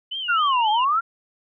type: tone with vibrato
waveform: sine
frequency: 2960 Hz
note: F#7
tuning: in tune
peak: -26 dBFS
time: 0.11-0.85 s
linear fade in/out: 10 ms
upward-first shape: sine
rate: 3.7 Hz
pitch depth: 130 cents each way
type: exponential two-way sweep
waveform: sine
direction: down then up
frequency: 1480 to 830.6 to 1408 Hz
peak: -17 dBFS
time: 0.28-1.01 s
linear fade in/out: 20 ms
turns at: 0.7 s
effects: none